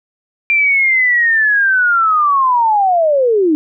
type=linear sweep; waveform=sine; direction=down; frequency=2377 to 293.7 Hz; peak=-9 dBFS; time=0.5-3.55 s; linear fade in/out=0 ms; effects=none